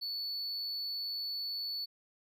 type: tone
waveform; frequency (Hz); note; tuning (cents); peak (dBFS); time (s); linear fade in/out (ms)
triangle; 4449; C#8; +5; -34; 0.01-1.86; 20
effects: none